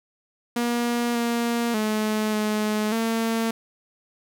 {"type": "tone with pitch steps", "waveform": "sawtooth", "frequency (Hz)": [238.4, 235.3, 214.9, 212.9, 226.7], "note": ["A#3", "A#3", "A3", "G#3", "A#3"], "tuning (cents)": [39, 16, -41, 43, -48], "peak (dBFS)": -18, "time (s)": [0.56, 3.51], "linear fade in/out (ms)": 5, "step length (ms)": 590, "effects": []}